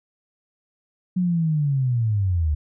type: linear sweep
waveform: sine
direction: down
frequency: 185 to 71.8 Hz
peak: -18 dBFS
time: 1.16-2.55 s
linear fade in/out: 10 ms
effects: none